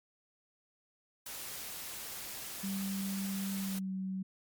white noise, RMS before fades -43 dBFS, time 1.26-3.79 s, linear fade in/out 5 ms
sine tone with pitch glide, 194.9 to 189.46 Hz, G3 to F#3, -10 to +41 cents, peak -34 dBFS, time 2.63-4.23 s, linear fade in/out 10 ms, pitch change -49 cents, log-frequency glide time 3.52-3.91 s
effects MP3 96 kbps

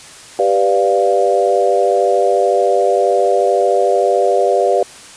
sine chord, G dominant seventh, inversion none, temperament equal, 392 / 493.9 / 587.3 / 698.5 Hz, G4 / B4 / D5 / F5, 0 / 0 / 0 / 0 cents, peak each -16 dBFS, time 0.39-4.83 s, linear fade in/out 2 ms, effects white hiss -37 dBFS RMS until 5.16 s + resampled to 22050 Hz

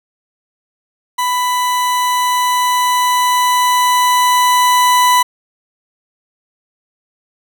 40% pulse tone with level ramp, 993 Hz, B5, 9 cents sharp, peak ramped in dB -13 to -7 dBFS, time 1.18-5.23 s, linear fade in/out 10 ms, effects none

